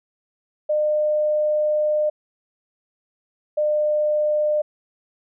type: tone pair in turn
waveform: sine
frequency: 605 / 602.5 Hz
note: D#5 / D5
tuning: -49 / +44 cents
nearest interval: unison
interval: 7 cents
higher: first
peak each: -17 dBFS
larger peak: neither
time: 0.69-2.1 / 3.57-4.62 s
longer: first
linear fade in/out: 10 ms
effects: none